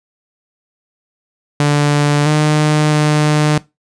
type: tone with pitch steps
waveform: sawtooth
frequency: 146.2 / 151.8 / 150.8 Hz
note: D3 / D#3 / D3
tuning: -7 / -42 / +46 cents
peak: -6 dBFS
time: 1.6-3.58 s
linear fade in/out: 2 ms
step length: 660 ms
effects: noise-tail reverb RT60 0.2 s tail -19 dB re dry + resampled to 22050 Hz